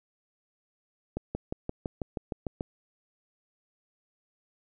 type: accelerating click train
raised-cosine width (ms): 2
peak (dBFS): -18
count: 10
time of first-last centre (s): 1.17-2.609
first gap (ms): 180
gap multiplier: 0.97
effects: none